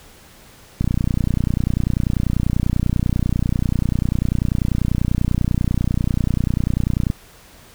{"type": "click train", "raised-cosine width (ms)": 5, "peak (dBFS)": -6, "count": 191, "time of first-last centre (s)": [0.81, 7.101], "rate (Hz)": 30.2, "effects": ["pink hiss -46 dBFS RMS until 7.74 s"]}